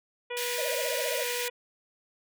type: harmonic tone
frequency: 486.4 Hz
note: B4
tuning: 26 cents flat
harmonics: 1 / 2 / 3 / 4 / 5 / 6 / 7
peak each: -34 / -41 / -46 / -42 / -40 / -46 / -47 dBFS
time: 0.3-1.5 s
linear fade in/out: 10 ms
type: high-pass noise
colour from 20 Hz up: pink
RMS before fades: -34 dBFS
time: 0.37-1.48 s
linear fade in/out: 0 ms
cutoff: 1700 Hz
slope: 48 dB/octave
type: tone with vibrato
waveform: triangle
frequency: 574 Hz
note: D5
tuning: 40 cents flat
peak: -30 dBFS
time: 0.58-1.24 s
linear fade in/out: 5 ms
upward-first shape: triangle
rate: 15 Hz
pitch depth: 210 cents each way
effects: none